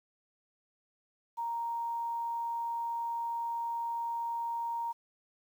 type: tone with quantisation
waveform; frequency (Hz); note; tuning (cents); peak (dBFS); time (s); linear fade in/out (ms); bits
sine; 932.3; A#5; 0; -32; 1.37-4.93; 20; 10
effects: none